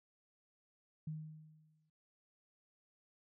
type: tone with exponential decay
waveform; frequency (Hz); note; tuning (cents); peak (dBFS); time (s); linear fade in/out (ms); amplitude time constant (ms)
sine; 155.56; D#3; 0; -38; 1.07-1.9; 5; 180
effects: none